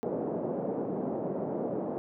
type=band-pass noise; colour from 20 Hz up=white; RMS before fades=-33 dBFS; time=0.03-1.98 s; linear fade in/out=0 ms; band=160 to 600 Hz; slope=24 dB/octave; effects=none